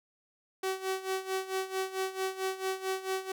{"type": "tone with tremolo", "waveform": "sawtooth", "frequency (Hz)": 380, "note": "F#4", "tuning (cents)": 46, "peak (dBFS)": -25, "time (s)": [0.63, 3.32], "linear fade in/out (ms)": 5, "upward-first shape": "sine", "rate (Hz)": 4.5, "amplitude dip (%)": 80, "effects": []}